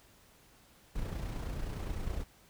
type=noise with amplitude modulation; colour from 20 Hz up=brown; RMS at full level=-35 dBFS; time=0.95-2.24 s; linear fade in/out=10 ms; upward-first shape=sine; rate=29.6 Hz; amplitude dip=45%; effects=pink hiss -62 dBFS RMS until 2.49 s